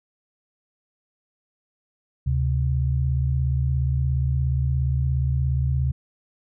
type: tone pair together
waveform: sine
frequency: 73.75 / 130.81 Hz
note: D2 / C3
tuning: +8 / 0 cents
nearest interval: minor seventh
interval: 992 cents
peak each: -22 dBFS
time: 2.26-5.92 s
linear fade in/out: 10 ms
effects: none